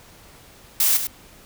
blue noise with echo, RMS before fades -18 dBFS, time 0.8-0.97 s, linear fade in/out 2 ms, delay 100 ms, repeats 1, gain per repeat -8 dB, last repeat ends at 1.07 s, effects pink hiss -48 dBFS RMS until 1.45 s

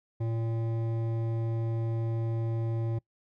sine tone with hard clipping, 114.1 Hz, A#2, 37 cents flat, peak -30 dBFS, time 0.2-2.99 s, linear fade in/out 10 ms, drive 12 dB, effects noise-tail reverb RT60 0.1 s tail -23 dB re dry

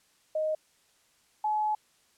sine tone pair in turn, 622.3 / 852.5 Hz, D#5 / G#5, 0 / +45 cents, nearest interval perfect fourth, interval 545 cents, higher second, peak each -26 / -25 dBFS, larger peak second, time 0.35-0.55 / 1.44-1.75 s, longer second, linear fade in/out 5 ms, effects white hiss -66 dBFS RMS until 2.17 s + low-pass 10000 Hz 12 dB/octave

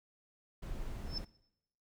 brown noise, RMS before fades -41 dBFS, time 0.62-1.25 s, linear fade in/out 10 ms
sine tone with exponential growth, 5274 Hz, E8, in tune, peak -33 dBFS, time 1.05-1.18 s, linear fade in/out 2 ms, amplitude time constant 28 ms
effects noise-tail reverb RT60 0.8 s tail -19 dB re dry

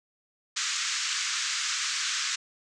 white band-pass noise, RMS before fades -30 dBFS, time 0.56-2.36 s, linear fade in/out 10 ms, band 1200 to 7300 Hz, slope 48 dB/octave, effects resampled to 22050 Hz

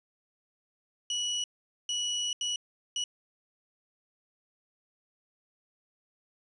30% pulse tone bursts at uneven times, 2935 Hz, F#7, 15 cents flat, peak -26 dBFS, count 4, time 1.1-1.44 / 1.89-2.33 / 2.41-2.56 / 2.96-3.04 s, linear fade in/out 2 ms, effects resampled to 24000 Hz + 11-bit

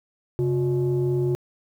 sine tone pair together, 134.7 / 359.6 Hz, C#3 / F#4, -49 / -49 cents, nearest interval octave + perfect fourth, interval 1700 cents, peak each -21 dBFS, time 0.39-1.35 s, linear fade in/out 0 ms, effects tanh soft clip ceiling -16 dBFS + 9-bit

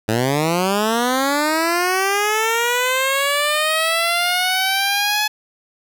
10% pulse linear sweep, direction up, 105.9 to 853 Hz, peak -8 dBFS, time 0.08-5.28 s, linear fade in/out 10 ms, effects none

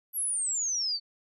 sine exponential sweep, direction down, 11790 to 4435 Hz, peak -27 dBFS, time 0.13-1 s, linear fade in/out 50 ms, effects none

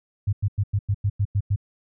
sine tone bursts, 101 Hz, G#2, 48 cents flat, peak -18 dBFS, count 9, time 0.27-1.561 s, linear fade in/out 10 ms, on 59 ms, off 95 ms, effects none

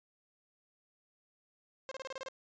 sawtooth tone bursts, 530 Hz, C5, 22 cents sharp, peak -36 dBFS, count 8, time 1.89-2.285 s, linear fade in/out 0 ms, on 24 ms, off 29 ms, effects resampled to 16000 Hz

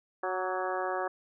harmonic tone with a mistuned harmonic, 185 Hz, F#3, in tune, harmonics 2 / 3 / 4 / 5 / 6 / 7 / 8 / 9, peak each -36 / -36 / -35 / -40 / -38 / -41 / -44 / -40 dBFS, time 0.23-1.08 s, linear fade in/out 5 ms, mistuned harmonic 6, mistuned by +34 cents, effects none

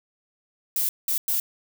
violet noise bursts at uneven times, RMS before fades -24 dBFS, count 3, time 0.76-0.89 / 1.08-1.18 / 1.28-1.4 s, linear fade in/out 2 ms, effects none

